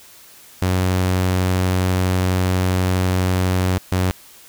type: tone bursts at uneven times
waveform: sawtooth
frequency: 92.2 Hz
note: F#2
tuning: 6 cents flat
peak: -12 dBFS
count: 2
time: 0.62-3.78 / 3.92-4.11 s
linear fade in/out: 0 ms
effects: white hiss -45 dBFS RMS until 4.48 s